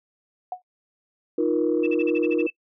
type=tone with exponential decay; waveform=sine; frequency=731 Hz; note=F#5; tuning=21 cents flat; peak=-23 dBFS; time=0.52-0.62 s; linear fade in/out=2 ms; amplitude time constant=20 ms
type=chord; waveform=sine; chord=Eb suspended second; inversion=none; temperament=equal with one note detuned; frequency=311.1 / 349.2 / 474.3 Hz; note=Eb4 / F4 / Bb4; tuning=0 / 0 / +30 cents; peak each=-23 dBFS; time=1.38-2.47 s; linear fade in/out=5 ms
type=tone bursts; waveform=sine; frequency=2637 Hz; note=E7; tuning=in tune; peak=-28 dBFS; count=9; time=1.83-2.503 s; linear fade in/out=10 ms; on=41 ms; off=38 ms
effects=noise-tail reverb RT60 0.1 s tail -22 dB re dry + tanh soft clip ceiling -11 dBFS